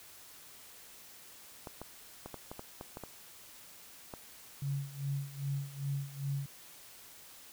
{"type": "clicks", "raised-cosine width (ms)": 1, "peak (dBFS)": -28, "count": 10, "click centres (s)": [1.672, 1.816, 2.26, 2.343, 2.515, 2.594, 2.811, 2.971, 3.037, 4.138]}
{"type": "tone with tremolo", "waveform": "sine", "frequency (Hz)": 139.6, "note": "C#3", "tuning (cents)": 13, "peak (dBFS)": -31, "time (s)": [4.62, 6.46], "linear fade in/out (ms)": 2, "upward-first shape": "sine", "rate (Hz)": 2.5, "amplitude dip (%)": 85}
{"effects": ["white hiss -54 dBFS RMS until 7.52 s"]}